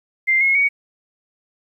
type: tone with pitch steps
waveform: sine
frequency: 2093 / 2167 / 2243 Hz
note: C7 / C#7 / C#7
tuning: 0 / -40 / +20 cents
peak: -13 dBFS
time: 0.27-0.69 s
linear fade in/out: 20 ms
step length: 140 ms
effects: 9-bit